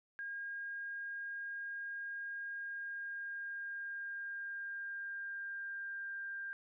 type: tone with pitch glide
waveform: sine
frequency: 1620 to 1593.1 Hz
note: G#6 to G6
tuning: -43 to +28 cents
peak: -40 dBFS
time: 0.19-6.53 s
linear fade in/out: 0 ms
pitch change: -29 cents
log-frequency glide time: 2.53-6.17 s
effects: none